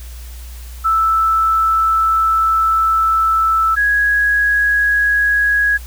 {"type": "tone pair in turn", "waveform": "sine", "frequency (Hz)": [1318.5, 1661.2], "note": ["E6", "G#6"], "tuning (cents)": [0, 0], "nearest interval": "major third", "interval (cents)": 400, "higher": "second", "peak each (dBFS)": -11, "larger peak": "neither", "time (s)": [[0.84, 3.76], [3.76, 5.78]], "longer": "first", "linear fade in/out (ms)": 20, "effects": ["added 60 Hz sine -29 dBFS peak until 5.86 s", "white hiss -41 dBFS RMS until 5.86 s"]}